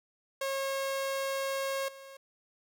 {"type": "tone with level steps", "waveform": "sawtooth", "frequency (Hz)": 543, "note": "C#5", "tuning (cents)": -36, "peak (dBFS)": [-27, -43], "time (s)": [0.41, 2.17], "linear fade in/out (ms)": 5, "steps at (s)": 1.88, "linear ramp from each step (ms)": 5, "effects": []}